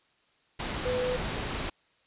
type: tone in noise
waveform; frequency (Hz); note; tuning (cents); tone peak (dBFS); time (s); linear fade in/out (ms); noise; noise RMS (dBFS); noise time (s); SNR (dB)
sine; 501; B4; +25; -27; 0.85-1.17; 10; pink; -33; 0.59-1.7; +3
effects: white hiss -67 dBFS RMS until 2.06 s + resampled to 8000 Hz